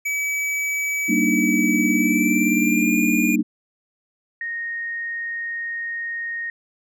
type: tone with pitch glide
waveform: square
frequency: 2287 to 2423 Hz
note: D7 to D#7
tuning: -47 to -47 cents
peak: -22 dBFS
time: 0.05-3.36 s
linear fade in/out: 10 ms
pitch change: +100 cents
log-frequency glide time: 1.95-2.97 s
type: chord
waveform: sine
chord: Eb major seventh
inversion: first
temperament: just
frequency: 194.45 / 233.3 / 291.7 / 311.1 Hz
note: G3 / Bb3 / D4 / Eb4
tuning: -14 / +2 / -12 / 0 cents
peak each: -24 / -21 / -23 / -23 dBFS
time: 1.08-3.43 s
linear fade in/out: 20 ms
type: tone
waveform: sine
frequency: 1859 Hz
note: A#6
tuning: 5 cents flat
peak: -25 dBFS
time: 4.41-6.5 s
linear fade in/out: 2 ms
effects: none

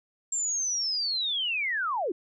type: linear sweep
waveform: sine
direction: down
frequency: 7459 to 309.1 Hz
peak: -26 dBFS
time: 0.32-2.12 s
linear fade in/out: 5 ms
effects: none

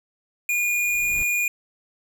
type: tone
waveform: square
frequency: 2434 Hz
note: D#7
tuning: 39 cents flat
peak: -21 dBFS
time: 0.49-1.48 s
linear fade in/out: 2 ms
type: noise with exponential growth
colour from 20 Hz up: brown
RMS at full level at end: -34 dBFS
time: 0.54-1.23 s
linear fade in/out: 0 ms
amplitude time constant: 150 ms
effects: none

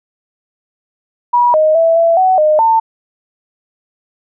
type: tone with pitch steps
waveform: sine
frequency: 967 / 622 / 659 / 668 / 749 / 613 / 899 Hz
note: B5 / D#5 / E5 / E5 / F#5 / D#5 / A5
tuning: -37 / -1 / -1 / +23 / +21 / -26 / +37 cents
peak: -7 dBFS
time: 1.33-2.8 s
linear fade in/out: 10 ms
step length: 210 ms
effects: none

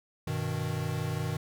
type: chord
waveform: square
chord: G augmented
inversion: none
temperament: equal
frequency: 98 / 123.47 / 155.56 Hz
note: G2 / B2 / D#3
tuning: 0 / 0 / 0 cents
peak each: -37 / -35 / -34 dBFS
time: 0.27-1.37 s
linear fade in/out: 5 ms
effects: none

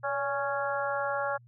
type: harmonic tone with a mistuned harmonic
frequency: 277.2 Hz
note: C#4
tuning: in tune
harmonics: 2 / 3 / 4 / 5 / 6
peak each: -32 / -34 / -36 / -34 / -38 dBFS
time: 0.03-1.38 s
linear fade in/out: 20 ms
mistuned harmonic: 2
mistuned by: +40 cents
effects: added 120 Hz sine -53 dBFS peak until 1.47 s

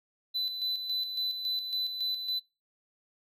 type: tone with tremolo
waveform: triangle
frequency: 4003 Hz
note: B7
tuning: 23 cents sharp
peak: -27 dBFS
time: 0.34-2.4 s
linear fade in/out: 20 ms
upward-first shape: square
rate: 3.6 Hz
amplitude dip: 50%
effects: noise-tail reverb RT60 0.3 s tail -25 dB re dry

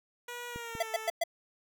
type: tone with pitch glide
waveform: 10% pulse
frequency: 483.1 to 440.5 Hz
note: B4 to A4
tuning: -38 to +2 cents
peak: -31 dBFS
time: 0.28-1.1 s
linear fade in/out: 5 ms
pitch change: -160 cents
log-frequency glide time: 0.49-0.91 s
type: clicks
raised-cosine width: 3 ms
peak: -29 dBFS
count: 2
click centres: 0.56 / 0.752 s
type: tone bursts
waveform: square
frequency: 673 Hz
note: E5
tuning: 36 cents sharp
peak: -27 dBFS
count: 4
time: 0.8-1.238 s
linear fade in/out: 5 ms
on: 27 ms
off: 110 ms
effects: none

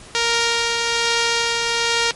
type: tone with tremolo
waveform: 5% pulse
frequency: 466.2 Hz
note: A#4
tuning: in tune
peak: -4 dBFS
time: 0.15-2.11 s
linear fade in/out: 0 ms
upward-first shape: triangle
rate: 1.2 Hz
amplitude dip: 30%
effects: pink hiss -41 dBFS RMS until 2.15 s + MP3 48 kbps

